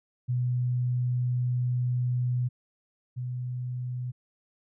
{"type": "tone pair in turn", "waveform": "sine", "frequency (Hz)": [124, 124.72], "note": ["B2", "B2"], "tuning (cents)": [7, 17], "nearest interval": "unison", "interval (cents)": 10, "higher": "second", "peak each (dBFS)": [-24, -30], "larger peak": "first", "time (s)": [[0.28, 2.49], [3.16, 4.12]], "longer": "first", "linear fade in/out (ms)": 20, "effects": []}